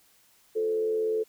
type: tone with frequency modulation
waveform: sine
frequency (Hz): 437.6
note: A4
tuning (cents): -9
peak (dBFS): -24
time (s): 0.55-1.24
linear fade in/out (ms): 20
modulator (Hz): 83.3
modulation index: 0.42
effects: white hiss -62 dBFS RMS until 1.28 s